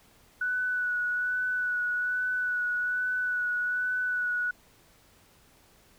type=tone with vibrato; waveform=sine; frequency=1480 Hz; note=F#6; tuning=in tune; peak=-26 dBFS; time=0.41-4.51 s; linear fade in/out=5 ms; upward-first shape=sine; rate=1.2 Hz; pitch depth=20 cents each way; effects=pink hiss -60 dBFS RMS until 5.98 s